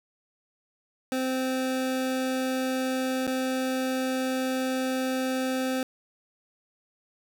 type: tone with dropouts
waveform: 25% pulse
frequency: 259.6 Hz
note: C4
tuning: 13 cents flat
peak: -22 dBFS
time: 1.12-5.83 s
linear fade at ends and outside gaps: 1 ms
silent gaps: 3.269-3.276 s
effects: 9-bit